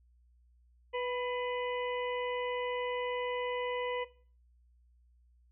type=harmonic tone with a mistuned harmonic; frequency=493.9 Hz; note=B4; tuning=in tune; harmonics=1 / 2 / 4 / 5 / 6; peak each=-33 / -39 / -42 / -47 / -46 dBFS; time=0.93-4.05 s; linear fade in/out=20 ms; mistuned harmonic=4; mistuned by=+33 cents; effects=noise-tail reverb RT60 0.4 s tail -17 dB re dry + added 60 Hz sine -62 dBFS peak until 5.51 s